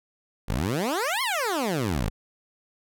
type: exponential two-way sweep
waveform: 15% pulse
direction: up then down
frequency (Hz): 44.44 to 1108.7 to 44.44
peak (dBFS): -18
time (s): 0.48-2.1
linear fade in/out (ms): 10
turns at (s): 1.22
effects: none